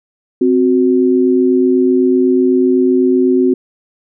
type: tone pair together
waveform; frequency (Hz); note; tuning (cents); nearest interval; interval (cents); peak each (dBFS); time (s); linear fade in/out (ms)
sine; 260.2 / 368.2; C4 / F#4; -9 / -8; tritone; 601; -11; 0.41-3.54; 5
effects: none